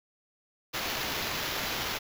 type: noise with sample-and-hold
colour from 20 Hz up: white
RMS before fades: -33 dBFS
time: 0.73-1.99 s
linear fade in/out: 20 ms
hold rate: 8820 Hz
effects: none